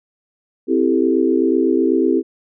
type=chord; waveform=sine; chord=A minor seventh; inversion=first; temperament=equal; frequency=261.6 / 329.6 / 392 / 440 Hz; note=C4 / E4 / G4 / A4; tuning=0 / 0 / 0 / 0 cents; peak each=-18 / -17 / -18 / -22 dBFS; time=0.67-2.23 s; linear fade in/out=50 ms; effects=none